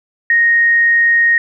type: tone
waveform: sine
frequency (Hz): 1864.7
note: A#6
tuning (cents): 0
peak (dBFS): -8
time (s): 0.3-1.38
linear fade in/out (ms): 2
effects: none